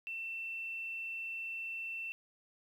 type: tone with quantisation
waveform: sine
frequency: 2685 Hz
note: E7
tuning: 31 cents sharp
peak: -38 dBFS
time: 0.07-2.12 s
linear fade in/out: 0 ms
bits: 11
effects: none